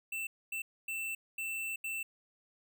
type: tone bursts at uneven times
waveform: square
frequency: 2673 Hz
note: E7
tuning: 23 cents sharp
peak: -36 dBFS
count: 5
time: 0.12-0.27 / 0.52-0.62 / 0.88-1.15 / 1.38-1.76 / 1.84-2.03 s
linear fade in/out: 5 ms
effects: none